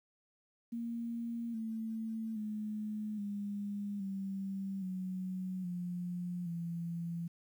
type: tone with pitch steps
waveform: sine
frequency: 233.1 / 222.7 / 212.8 / 203.3 / 194.21 / 185.55 / 177.27 / 169.36 Hz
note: A#3 / A3 / G#3 / G#3 / G3 / F#3 / F3 / E3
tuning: 0 / +21 / +42 / -37 / -16 / +5 / +26 / +47 cents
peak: -36 dBFS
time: 0.72-7.28 s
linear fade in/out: 10 ms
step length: 820 ms
effects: 11-bit